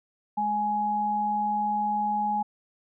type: tone pair together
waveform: sine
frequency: 209.2 / 836.8 Hz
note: G#3 / G#5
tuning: +13 / +13 cents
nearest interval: 2 octaves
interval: 2400 cents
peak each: -33 / -24 dBFS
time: 0.37-2.43 s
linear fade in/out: 10 ms
effects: none